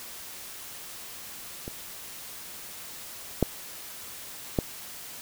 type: clicks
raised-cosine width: 2 ms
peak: -22 / -7 / -9 dBFS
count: 3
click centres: 1.679 / 3.427 / 4.588 s
effects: white hiss -42 dBFS RMS until 5.21 s